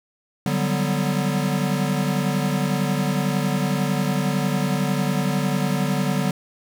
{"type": "chord", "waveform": "square", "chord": "G major seventh", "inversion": "second", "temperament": "equal", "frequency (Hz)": [146.83, 185, 196, 246.9], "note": ["D3", "F#3", "G3", "B3"], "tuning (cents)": [0, 0, 0, 0], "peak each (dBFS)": [-25, -26, -27, -28], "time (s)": [0.46, 6.31], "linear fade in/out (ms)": 2, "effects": ["9-bit"]}